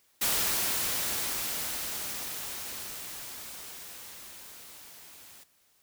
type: noise with level ramp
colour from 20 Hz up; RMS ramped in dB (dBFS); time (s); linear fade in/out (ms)
white; -27 to -52; 0.21-5.44; 10
effects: white hiss -67 dBFS RMS until 5.82 s